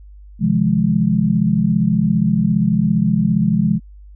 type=chord; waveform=sine; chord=F minor seventh; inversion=second; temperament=just; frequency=130.96 / 157.15 / 174.61 / 209.5 Hz; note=C3 / Eb3 / F3 / Ab3; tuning=+2 / +18 / 0 / +15 cents; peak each=-21 / -22 / -17 / -16 dBFS; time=0.39-3.8 s; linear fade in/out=50 ms; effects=added 50 Hz sine -37 dBFS peak until 4.15 s